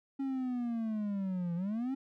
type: linear two-way sweep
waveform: triangle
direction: down then up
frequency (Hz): 274.9 to 168.2 to 274.9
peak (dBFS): -30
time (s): 0.19-1.95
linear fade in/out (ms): 10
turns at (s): 1.55
effects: none